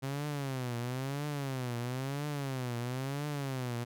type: tone with vibrato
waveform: sawtooth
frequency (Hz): 132.8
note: C3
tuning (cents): +26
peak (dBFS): -30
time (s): 0.02-3.85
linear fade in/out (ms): 20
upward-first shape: triangle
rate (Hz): 1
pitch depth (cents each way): 210
effects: none